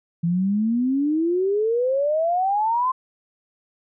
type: exponential sweep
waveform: sine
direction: up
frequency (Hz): 165.4 to 1054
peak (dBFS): -18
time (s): 0.23-2.92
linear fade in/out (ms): 10
effects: none